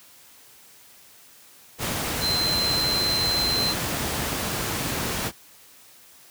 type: tone in noise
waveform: sine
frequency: 4095 Hz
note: C8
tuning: 38 cents flat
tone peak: -22 dBFS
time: 2.2-3.75 s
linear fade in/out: 50 ms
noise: pink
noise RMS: -27 dBFS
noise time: 1.78-5.32 s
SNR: +2 dB
effects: white hiss -51 dBFS RMS until 6.3 s + high-pass 60 Hz 12 dB/octave